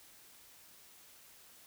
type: silence
effects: white hiss -59 dBFS RMS until 1.66 s